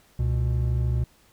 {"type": "tone pair together", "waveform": "triangle", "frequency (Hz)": [68, 121.16], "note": ["C#2", "B2"], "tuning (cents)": [-33, -33], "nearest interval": "minor seventh", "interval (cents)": 1000, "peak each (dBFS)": -22, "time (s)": [0.19, 1.04], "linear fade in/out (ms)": 5, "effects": ["pink hiss -59 dBFS RMS until 1.32 s"]}